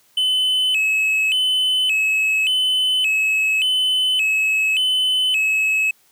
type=tone with vibrato; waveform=triangle; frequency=2794 Hz; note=F7; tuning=in tune; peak=-14 dBFS; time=0.17-5.91 s; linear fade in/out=5 ms; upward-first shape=square; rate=0.87 Hz; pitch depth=140 cents each way; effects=white hiss -57 dBFS RMS until 6.11 s + high-pass 60 Hz 12 dB/octave